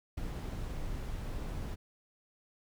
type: noise with ADSR envelope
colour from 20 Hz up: brown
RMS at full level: -34 dBFS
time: 0.17-1.76 s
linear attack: 10 ms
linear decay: 6 ms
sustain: -4 dB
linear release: 23 ms
effects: none